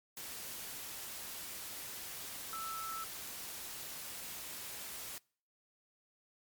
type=tone in noise; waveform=sine; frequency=1318.5 Hz; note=E6; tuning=in tune; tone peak=-40 dBFS; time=2.53-3.04 s; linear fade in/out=0 ms; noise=white; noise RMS=-45 dBFS; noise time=0.17-5.18 s; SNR=+2 dB; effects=noise-tail reverb RT60 0.5 s tail -26 dB re dry + MP3 96 kbps